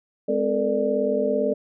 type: tone cluster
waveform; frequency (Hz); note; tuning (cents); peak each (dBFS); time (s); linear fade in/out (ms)
sine; 209.3 / 258.4 / 438.5 / 476.4 / 592; G#3 / C4 / A4 / A#4 / D5; +14 / -21 / -6 / +38 / +14; -29 / -28 / -24 / -29 / -24; 0.28-1.54; 10
effects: none